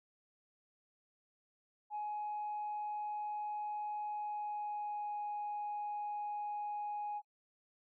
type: tone with pitch glide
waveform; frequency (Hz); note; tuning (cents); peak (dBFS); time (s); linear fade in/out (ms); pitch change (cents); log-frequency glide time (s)
sine; 839 to 831.8; G#5 to G#5; +17 to +2; -36; 1.9-7.22; 50; -15; 4.05-5.2
effects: noise-tail reverb RT60 0.1 s tail -26 dB re dry + tanh soft clip ceiling -34 dBFS